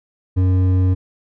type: tone with hard clipping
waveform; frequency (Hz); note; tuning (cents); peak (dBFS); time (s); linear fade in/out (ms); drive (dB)
sine; 92.6; F#2; +2; -14; 0.36-0.95; 20; 8
effects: none